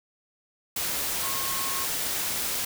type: tone in noise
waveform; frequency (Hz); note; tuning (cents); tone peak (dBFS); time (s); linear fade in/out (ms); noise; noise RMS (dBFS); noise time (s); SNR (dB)
sine; 1082; C#6; -42; -35; 1.23-1.85; 5; white; -29; 0.76-2.65; -9
effects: none